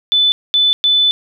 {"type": "tone bursts at uneven times", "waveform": "sine", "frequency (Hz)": 3500, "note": "A7", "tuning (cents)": -10, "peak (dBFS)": -9, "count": 3, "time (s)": [[0.12, 0.32], [0.54, 0.73], [0.84, 1.11]], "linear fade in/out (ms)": 0, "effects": []}